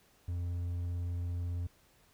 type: tone with vibrato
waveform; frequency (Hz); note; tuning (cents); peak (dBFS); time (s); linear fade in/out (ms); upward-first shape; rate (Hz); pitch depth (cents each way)
triangle; 87.31; F2; 0; -31; 0.28-1.67; 5; triangle; 18; 10
effects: pink hiss -66 dBFS RMS until 2.13 s